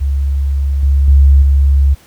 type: tone with level steps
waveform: sine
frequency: 69.3 Hz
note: C#2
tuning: in tune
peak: -11 / -7 / -3 / -6 dBFS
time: 0-1.95 s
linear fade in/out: 20 ms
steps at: 0.83 / 1.08 / 1.42 s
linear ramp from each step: 2 ms
effects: pink hiss -45 dBFS RMS until 2.06 s